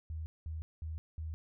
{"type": "tone bursts", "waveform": "sine", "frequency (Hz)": 79.3, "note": "D#2", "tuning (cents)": 33, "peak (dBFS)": -37, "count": 4, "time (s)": [0.1, 1.34], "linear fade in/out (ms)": 0, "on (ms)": 160, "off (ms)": 200, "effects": []}